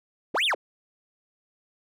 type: linear two-way sweep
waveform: triangle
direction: up then down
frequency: 129.1 to 3729 to 225.7 Hz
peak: -20 dBFS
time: 0.34-0.55 s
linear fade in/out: 10 ms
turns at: 0.45 s
effects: none